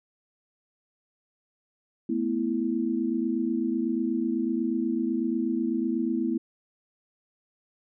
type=chord; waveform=sine; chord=A suspended second; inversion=none; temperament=equal with one note detuned; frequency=220 / 248.1 / 329.6 Hz; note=A3 / B3 / E4; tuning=0 / +8 / 0 cents; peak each=-30 / -28 / -28 dBFS; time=2.09-6.38 s; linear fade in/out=5 ms; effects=none